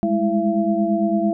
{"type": "tone cluster", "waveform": "sine", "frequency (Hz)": [202.6, 211.5, 330.3, 676], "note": ["G#3", "G#3", "E4", "E5"], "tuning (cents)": [-43, 32, 4, 43], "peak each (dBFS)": -22, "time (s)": [0.03, 1.33], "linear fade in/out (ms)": 0, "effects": []}